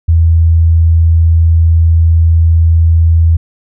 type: tone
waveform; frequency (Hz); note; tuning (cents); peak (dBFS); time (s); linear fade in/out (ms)
sine; 82.3; E2; -2; -4; 0.08-3.37; 10
effects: none